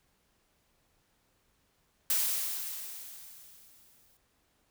blue noise with exponential decay, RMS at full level -27 dBFS, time 2.1-4.17 s, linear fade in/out 2 ms, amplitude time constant 450 ms, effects pink hiss -72 dBFS RMS until 4.7 s

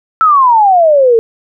sine exponential sweep, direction down, 1339 to 441.8 Hz, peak -4 dBFS, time 0.21-1.19 s, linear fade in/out 0 ms, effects none

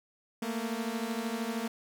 sawtooth beating tone pair, 221.7 / 234.7 Hz, A3 / A#3, +13 / +12 cents, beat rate 13 Hz, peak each -31 / -31 dBFS, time 0.42-1.68 s, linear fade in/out 5 ms, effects none

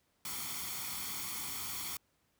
white noise with comb filter, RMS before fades -40 dBFS, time 0.25-1.97 s, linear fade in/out 2 ms, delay 0.9 ms, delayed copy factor +0.65, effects pink hiss -75 dBFS RMS until 2.39 s + high-pass 60 Hz 12 dB/octave

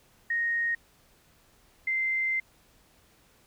sine tone pair in turn, 1864.7 / 2081 Hz, A#6 / C7, 0 / -10 cents, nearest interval major second, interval 190 cents, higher second, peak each -25 dBFS, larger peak neither, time 0.3-0.75 / 1.87-2.4 s, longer second, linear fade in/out 5 ms, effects pink hiss -62 dBFS RMS until 3.46 s

